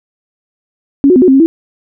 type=tone with pitch steps; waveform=sine; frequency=278.2 / 365.1 / 256.3 / 366.3 / 265.5 / 270.6 / 329.2 Hz; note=C#4 / F#4 / C4 / F#4 / C4 / C#4 / E4; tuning=+6 / -23 / -36 / -17 / +25 / -42 / -2 cents; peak=-3 dBFS; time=1.04-1.46 s; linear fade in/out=0 ms; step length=60 ms; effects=none